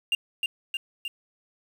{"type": "tone with echo", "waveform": "triangle", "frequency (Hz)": 2794, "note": "F7", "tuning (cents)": 0, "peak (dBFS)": -19, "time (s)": [0.12, 0.15], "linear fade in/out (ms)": 2, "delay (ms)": 310, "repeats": 3, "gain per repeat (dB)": -3, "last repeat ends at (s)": 1.08, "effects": ["8-bit"]}